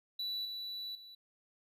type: tone with level steps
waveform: triangle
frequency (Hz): 3951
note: B7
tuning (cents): 0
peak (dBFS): -34 / -38 / -49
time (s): 0.19-1.15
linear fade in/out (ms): 5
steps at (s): 0.45 / 0.95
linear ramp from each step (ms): 2
effects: none